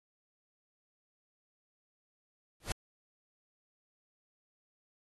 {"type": "noise with exponential growth", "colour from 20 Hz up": "pink", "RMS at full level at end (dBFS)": -30, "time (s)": [2.6, 2.72], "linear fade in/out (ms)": 2, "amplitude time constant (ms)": 25, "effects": ["AAC 32 kbps"]}